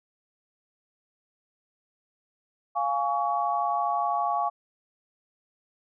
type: chord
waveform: sine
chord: Db major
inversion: first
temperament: equal with one note detuned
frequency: 698.5 / 830.6 / 1126.2 Hz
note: F5 / Ab5 / Db6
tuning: 0 / 0 / +27 cents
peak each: -28 dBFS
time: 2.75-4.5 s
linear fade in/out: 20 ms
effects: none